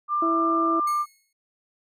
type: tone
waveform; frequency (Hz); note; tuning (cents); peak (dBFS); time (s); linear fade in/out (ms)
sine; 1191; D6; +24; -21; 0.08-1.06; 50
type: harmonic tone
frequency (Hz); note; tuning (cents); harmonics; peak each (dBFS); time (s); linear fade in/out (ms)
329.6; E4; 0; 1 / 2 / 3 / 4; -24 / -31 / -45 / -39; 0.22-0.8; 5
type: tone with exponential decay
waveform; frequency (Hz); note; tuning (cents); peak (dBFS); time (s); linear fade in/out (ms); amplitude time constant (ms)
10% pulse; 2179; C#7; -30; -26; 0.87-1.33; 5; 100
effects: none